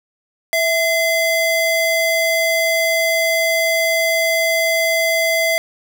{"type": "ring-modulated tone", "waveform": "square", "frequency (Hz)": 1356, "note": "E6", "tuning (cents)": 49, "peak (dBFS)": -12, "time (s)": [0.53, 5.58], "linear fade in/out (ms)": 0, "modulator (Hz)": 701, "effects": []}